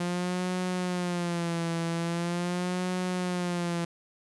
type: tone with vibrato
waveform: sawtooth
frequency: 174.61 Hz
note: F3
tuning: in tune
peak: -24 dBFS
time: 0-3.85 s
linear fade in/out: 5 ms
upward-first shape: sine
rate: 0.42 Hz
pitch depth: 77 cents each way
effects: resampled to 24000 Hz